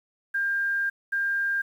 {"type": "tone pair in turn", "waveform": "sine", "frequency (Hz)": [1600, 1600], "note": ["G6", "G6"], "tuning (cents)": [35, 35], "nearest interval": "unison", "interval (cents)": 0, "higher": "neither", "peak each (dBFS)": -23, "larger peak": "neither", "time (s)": [[0.34, 0.9], [1.12, 1.62]], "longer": "first", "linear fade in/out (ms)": 10, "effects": ["9-bit"]}